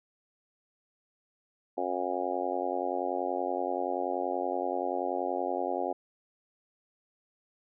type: harmonic tone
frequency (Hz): 90.5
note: F#2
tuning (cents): -38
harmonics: 3 / 4 / 5 / 6 / 7 / 8 / 9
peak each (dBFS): -39 / -36 / -39 / -36 / -37 / -35 / -36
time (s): 1.77-5.93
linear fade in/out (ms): 10
effects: none